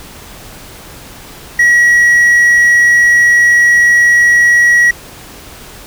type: tone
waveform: triangle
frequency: 1917 Hz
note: A#6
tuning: 48 cents sharp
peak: -3 dBFS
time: 1.59-4.91 s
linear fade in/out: 5 ms
effects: pink hiss -33 dBFS RMS until 5.86 s

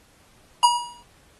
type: tone with exponential decay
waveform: square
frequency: 960 Hz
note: B5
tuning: 49 cents flat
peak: -12 dBFS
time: 0.63-1.03 s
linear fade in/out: 2 ms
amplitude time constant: 86 ms
effects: pink hiss -57 dBFS RMS until 1.39 s + AAC 32 kbps

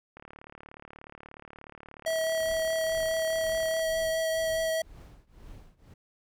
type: click train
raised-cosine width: 0.5 ms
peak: -31 dBFS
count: 134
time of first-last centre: 0.17-3.794 s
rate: 36.7 Hz
type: tone with vibrato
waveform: square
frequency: 646 Hz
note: E5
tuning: 35 cents flat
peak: -27 dBFS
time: 2.06-4.82 s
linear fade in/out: 5 ms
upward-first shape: triangle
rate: 4.8 Hz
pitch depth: 12 cents each way
type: noise with tremolo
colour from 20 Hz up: brown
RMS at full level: -45 dBFS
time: 2.39-5.94 s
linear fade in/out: 5 ms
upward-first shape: triangle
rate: 2 Hz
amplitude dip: 95%
effects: none

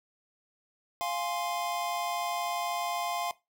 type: chord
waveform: square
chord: F minor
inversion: none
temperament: equal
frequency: 698.5 / 830.6 / 1046.5 Hz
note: F5 / Ab5 / C6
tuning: 0 / 0 / 0 cents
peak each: -34 / -38 / -36 dBFS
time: 1.01-3.31 s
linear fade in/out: 0 ms
effects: noise-tail reverb RT60 0.2 s tail -17 dB re dry

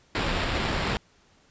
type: noise with sample-and-hold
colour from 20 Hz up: pink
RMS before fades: -27 dBFS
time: 0.15-0.97 s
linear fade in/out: 0 ms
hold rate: 6300 Hz
effects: pink hiss -61 dBFS RMS until 1.5 s + resampled to 16000 Hz

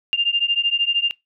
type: beating tone pair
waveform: sine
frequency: 2794 / 2807 Hz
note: F7 / F7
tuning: 0 / +8 cents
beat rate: 13 Hz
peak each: -20 dBFS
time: 0.13-1.11 s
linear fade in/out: 0 ms
effects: noise-tail reverb RT60 0.2 s tail -24 dB re dry

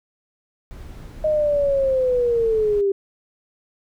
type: noise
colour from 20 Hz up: brown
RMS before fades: -36 dBFS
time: 0.71-2.81 s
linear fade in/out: 0 ms
type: linear sweep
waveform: sine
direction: down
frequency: 622.3 to 389.2 Hz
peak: -16 dBFS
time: 1.24-2.92 s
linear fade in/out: 5 ms
effects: none

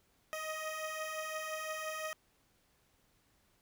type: beating tone pair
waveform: 15% pulse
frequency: 622.3 / 628.1 Hz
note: D#5 / D#5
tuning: 0 / +16 cents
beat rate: 5.8 Hz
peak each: -38 / -33 dBFS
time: 0.33-2.13 s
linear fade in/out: 0 ms
effects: pink hiss -72 dBFS RMS until 3.61 s

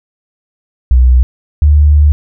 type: tone pair in turn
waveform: sine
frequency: 62.6 / 74.11 Hz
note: B1 / D2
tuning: +24 / +16 cents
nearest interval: minor third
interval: 292 cents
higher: second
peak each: -3 dBFS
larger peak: neither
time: 0.91-1.23 / 1.62-2.12 s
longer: second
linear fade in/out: 0 ms
effects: none

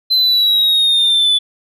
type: exponential sweep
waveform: sine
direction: down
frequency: 4076 to 3462 Hz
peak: -7 dBFS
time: 0.1-1.39 s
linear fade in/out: 20 ms
effects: tanh soft clip ceiling -9 dBFS

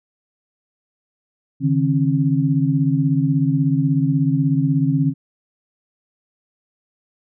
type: tone cluster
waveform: sine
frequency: 141.2 / 157.6 / 270 Hz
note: C#3 / D#3 / C#4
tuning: +32 / +23 / -45 cents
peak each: -19 dBFS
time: 1.6-5.14 s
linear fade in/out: 50 ms
effects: none

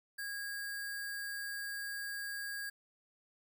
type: tone with sample-and-hold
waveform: sine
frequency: 1641 Hz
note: G#6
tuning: 21 cents flat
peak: -38 dBFS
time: 0.18-2.7 s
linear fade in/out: 10 ms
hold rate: 6300 Hz
effects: none

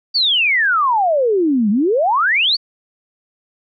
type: exponential two-way sweep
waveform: sine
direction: down then up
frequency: 4699 to 196 to 4699 Hz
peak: -12 dBFS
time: 0.14-2.57 s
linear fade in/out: 20 ms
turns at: 1.7 s
effects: none

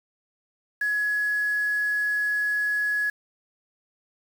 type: tone with quantisation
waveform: sine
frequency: 1684 Hz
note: G#6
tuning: 24 cents sharp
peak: -22 dBFS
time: 0.81-3.1 s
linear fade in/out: 5 ms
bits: 7
effects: none

